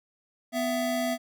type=tone pair together; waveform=square; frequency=249.2 / 666.8 Hz; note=B3 / E5; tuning=+16 / +20 cents; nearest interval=octave + perfect fourth; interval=1704 cents; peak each=-30 / -29 dBFS; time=0.52-1.18 s; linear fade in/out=50 ms; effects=none